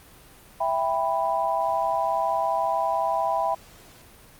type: chord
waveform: sine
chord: E minor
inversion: none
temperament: just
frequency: 659.3 / 791.1 / 988.9 Hz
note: E5 / G5 / B5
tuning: 0 / +16 / +2 cents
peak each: -26 dBFS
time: 0.6-3.55 s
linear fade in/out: 10 ms
effects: pink hiss -50 dBFS RMS until 4.39 s + Opus 32 kbps